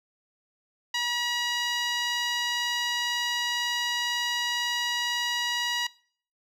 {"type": "tone with band-pass filter", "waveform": "10% pulse", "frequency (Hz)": 962, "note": "B5", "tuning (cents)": -46, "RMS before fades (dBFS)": -28, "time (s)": [0.94, 5.87], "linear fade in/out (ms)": 5, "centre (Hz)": 2500, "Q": 0.59, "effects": ["noise-tail reverb RT60 0.5 s tail -22 dB re dry"]}